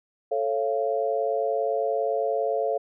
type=chord; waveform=sine; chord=A augmented; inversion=none; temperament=just; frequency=440 / 550 / 687.5 Hz; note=A4 / C#5 / E#5; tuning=0 / -14 / -27 cents; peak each=-27 dBFS; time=0.31-2.78 s; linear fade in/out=10 ms; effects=none